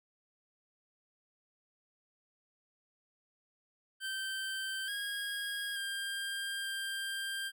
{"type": "tone with pitch steps", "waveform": "25% pulse", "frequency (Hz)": [1556, 1637, 1597, 1588], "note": ["G6", "G#6", "G6", "G6"], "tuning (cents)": [-13, -25, 32, 22], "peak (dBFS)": -32, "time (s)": [4, 7.52], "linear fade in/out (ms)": 50, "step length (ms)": 880, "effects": []}